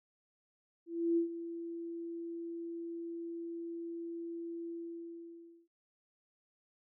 sine tone with ADSR envelope, 336.7 Hz, E4, 37 cents sharp, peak -26 dBFS, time 0.86-5.68 s, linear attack 310 ms, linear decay 110 ms, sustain -13 dB, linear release 980 ms, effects none

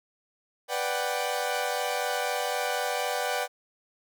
sawtooth chord, G major seventh, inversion first, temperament equal, 493.9 / 587.3 / 740 / 784 Hz, B4 / D5 / F#5 / G5, 0 / 0 / 0 / 0 cents, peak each -29 dBFS, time 0.68-3.48 s, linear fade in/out 50 ms, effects none

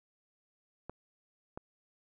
clicks, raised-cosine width 1 ms, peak -27 dBFS, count 2, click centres 0.896 / 1.575 s, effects none

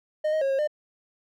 triangle tone with pitch steps, 614 / 626 / 544 / 540 / 602 Hz, D#5 / D#5 / C#5 / C#5 / D5, -23 / +10 / -33 / -45 / +43 cents, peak -20 dBFS, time 0.24-0.675 s, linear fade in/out 10 ms, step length 87 ms, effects none

